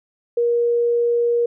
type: tone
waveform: sine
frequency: 473.9 Hz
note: A#4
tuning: 28 cents sharp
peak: -15 dBFS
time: 0.37-1.46 s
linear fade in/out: 5 ms
effects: none